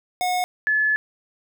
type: tone pair in turn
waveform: square / sine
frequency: 727 / 1720.6 Hz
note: F#5 / A6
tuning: -31 / -39 cents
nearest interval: octave + minor third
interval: 1492 cents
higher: second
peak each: -21 / -17 dBFS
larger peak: second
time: 0.21-0.44 / 0.67-0.96 s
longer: second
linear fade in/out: 0 ms
effects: none